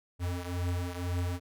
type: beating tone pair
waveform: square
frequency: 88 / 90 Hz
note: F2 / F#2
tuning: +14 / -47 cents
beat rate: 2 Hz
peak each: -33 / -37 dBFS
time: 0.19-1.4 s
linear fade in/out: 50 ms
effects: none